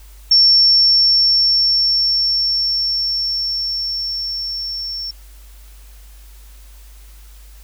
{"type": "tone with level ramp", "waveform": "sine", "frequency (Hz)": 5440, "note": "F8", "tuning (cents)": -46, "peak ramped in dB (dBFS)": [-7, -23], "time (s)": [0.31, 5.11], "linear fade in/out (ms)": 5, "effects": ["added 50 Hz sine -38 dBFS peak until 7.63 s", "white hiss -49 dBFS RMS until 7.63 s"]}